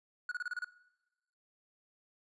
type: tone bursts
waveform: triangle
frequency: 1461 Hz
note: F#6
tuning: 22 cents flat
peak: -32 dBFS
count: 7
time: 0.29-0.645 s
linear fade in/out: 2 ms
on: 25 ms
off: 30 ms
effects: noise-tail reverb RT60 0.9 s tail -18 dB re dry + resampled to 24000 Hz